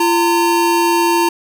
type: tone pair together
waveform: square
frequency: 342.6 / 913.9 Hz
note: F4 / A#5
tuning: -33 / -35 cents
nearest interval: octave + perfect fourth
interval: 1698 cents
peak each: -15 dBFS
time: 0-1.29 s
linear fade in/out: 5 ms
effects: none